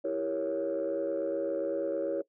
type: chord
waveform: sine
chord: E diminished seventh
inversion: none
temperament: equal with one note detuned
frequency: 329.6 / 396.6 / 466.2 / 554.4 Hz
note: E4 / G4 / Bb4 / Db5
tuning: 0 / +20 / 0 / 0 cents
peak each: -34 / -36 / -35 / -30 dBFS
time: 0.04-2.22 s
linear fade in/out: 10 ms
effects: noise-tail reverb RT60 0.1 s tail -19 dB re dry + tanh soft clip ceiling -23 dBFS